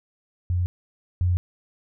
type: tone pair in turn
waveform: sine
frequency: 89 / 89.31 Hz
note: F2 / F2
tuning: +33 / +39 cents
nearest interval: unison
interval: 6 cents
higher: second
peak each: -20 / -18 dBFS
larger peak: second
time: 0.5-0.66 / 1.21-1.37 s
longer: neither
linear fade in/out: 0 ms
effects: none